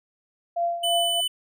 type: tone with tremolo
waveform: sine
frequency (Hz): 687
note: F5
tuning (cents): -29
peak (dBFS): -20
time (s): 0.56-1.21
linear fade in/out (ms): 10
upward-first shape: triangle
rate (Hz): 3.1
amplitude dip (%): 75
type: tone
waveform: square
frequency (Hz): 3000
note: F#7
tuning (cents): +23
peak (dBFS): -23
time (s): 0.83-1.28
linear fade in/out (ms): 10
effects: none